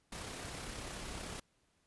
pink noise with amplitude modulation, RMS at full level -43 dBFS, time 0.12-1.4 s, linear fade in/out 5 ms, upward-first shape sine, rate 33.3 Hz, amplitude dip 30%, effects pink hiss -75 dBFS RMS until 1.86 s + resampled to 24000 Hz

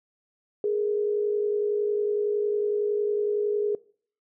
sine tone pair together, 415.3 / 466.2 Hz, G#4 / A#4, 0 / 0 cents, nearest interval major second, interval 200 cents, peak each -23 / -31 dBFS, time 0.64-3.75 s, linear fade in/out 2 ms, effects noise-tail reverb RT60 0.5 s tail -22 dB re dry

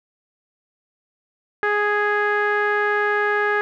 sawtooth tone with low-pass filter, 415.3 Hz, G#4, in tune, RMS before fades -20 dBFS, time 1.63-3.61 s, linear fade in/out 0 ms, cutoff 1700 Hz, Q 4.5, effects none

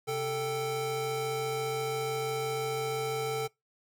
square tone cluster, 132.3 / 442.8 / 782 Hz, C3 / A4 / G5, +20 / +11 / -4 cents, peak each -40 / -32 / -38 dBFS, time 0.07-3.48 s, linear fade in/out 20 ms, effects noise-tail reverb RT60 0.2 s tail -24 dB re dry

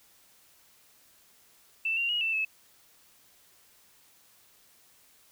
sine tone with pitch steps, 2662 / 2765 / 2891 / 2665 / 2598 Hz, E7 / F7 / F#7 / E7 / E7, +16 / -18 / -41 / +18 / -26 cents, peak -26 dBFS, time 1.85-2.45 s, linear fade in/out 5 ms, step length 120 ms, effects white hiss -61 dBFS RMS until 5.31 s

